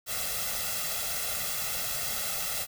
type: noise with comb filter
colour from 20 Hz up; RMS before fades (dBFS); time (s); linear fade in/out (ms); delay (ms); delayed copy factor
white; -32; 0.06-2.67; 50; 1.5; +0.9
effects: none